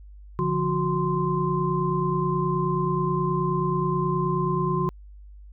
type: tone cluster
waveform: sine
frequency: 145.2 / 174.6 / 366.4 / 1041 Hz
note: D3 / F3 / F#4 / C6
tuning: -19 / 0 / -17 / -9 cents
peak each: -27 dBFS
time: 0.39-4.89 s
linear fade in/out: 0 ms
effects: added 50 Hz sine -42 dBFS peak until 5.52 s

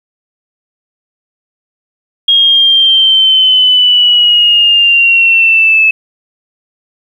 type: linear sweep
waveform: sine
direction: down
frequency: 3268 to 2600 Hz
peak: -4 dBFS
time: 2.28-5.91 s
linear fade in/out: 5 ms
effects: 7-bit

